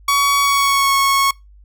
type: tone with pitch glide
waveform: sawtooth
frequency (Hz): 1125 to 1101.2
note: C#6 to C#6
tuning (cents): +25 to -12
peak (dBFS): -9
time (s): 0.08-1.31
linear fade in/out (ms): 5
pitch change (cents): -37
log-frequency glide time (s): 0.43-0.93
effects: noise-tail reverb RT60 0.2 s tail -24 dB re dry + added 50 Hz sine -42 dBFS peak until 1.64 s